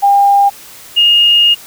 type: tone pair in turn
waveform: sine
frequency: 802 / 2846 Hz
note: G5 / F7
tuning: +39 / +32 cents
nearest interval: octave + minor seventh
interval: 2193 cents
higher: second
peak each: -5 dBFS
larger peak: neither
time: 0.02-0.5 / 0.96-1.55 s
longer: second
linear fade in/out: 20 ms
effects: white hiss -35 dBFS RMS until 1.66 s